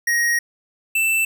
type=tone pair in turn; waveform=square; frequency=1881 / 2660 Hz; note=A#6 / E7; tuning=+15 / +15 cents; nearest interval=tritone; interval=600 cents; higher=second; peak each=-17 dBFS; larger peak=neither; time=0.07-0.39 / 0.95-1.25 s; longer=first; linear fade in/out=5 ms; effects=none